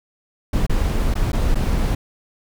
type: noise with dropouts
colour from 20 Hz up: brown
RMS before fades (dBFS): -18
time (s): 0.53-1.95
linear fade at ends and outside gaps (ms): 5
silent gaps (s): 0.666-0.695 / 1.141-1.153 / 1.319-1.33 / 1.546-1.554
effects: none